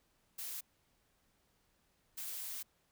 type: noise bursts at uneven times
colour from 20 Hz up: blue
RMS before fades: -43 dBFS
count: 2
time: 0.38-0.61 / 2.17-2.63 s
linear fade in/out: 10 ms
effects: pink hiss -75 dBFS RMS until 2.91 s